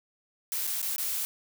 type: noise with dropouts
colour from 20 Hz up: blue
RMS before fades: -31 dBFS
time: 0.52-1.25 s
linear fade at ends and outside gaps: 0 ms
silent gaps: 0.669-0.674 / 0.817-0.827 / 0.961-0.982 s
effects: none